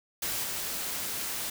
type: noise with level steps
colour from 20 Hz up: white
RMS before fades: -32 / -34 dBFS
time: 0.22-1.5 s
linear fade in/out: 5 ms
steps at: 0.43 s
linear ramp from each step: 10 ms
effects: none